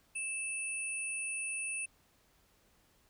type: tone pair together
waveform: sine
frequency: 2633 / 9390 Hz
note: E7 / D9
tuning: -3 / -1 cents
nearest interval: octave + minor seventh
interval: 2202 cents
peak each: -37 / -39 dBFS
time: 0.15-1.86 s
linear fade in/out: 10 ms
effects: pink hiss -69 dBFS RMS until 3.09 s